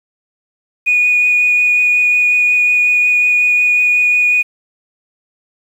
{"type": "tone with vibrato", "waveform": "sine", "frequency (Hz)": 2463, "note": "D#7", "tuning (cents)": -18, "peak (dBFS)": -8, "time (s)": [0.86, 4.43], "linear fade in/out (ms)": 20, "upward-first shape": "triangle", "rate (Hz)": 5.5, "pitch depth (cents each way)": 9, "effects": ["tanh soft clip ceiling -4 dBFS", "7-bit"]}